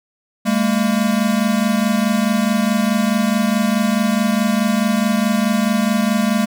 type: tone pair together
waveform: square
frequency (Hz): 202.9 / 227.6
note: G#3 / A#3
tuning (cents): -40 / -41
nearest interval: major second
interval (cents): 199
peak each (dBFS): -18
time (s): 0.45-6.46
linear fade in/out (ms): 20
effects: none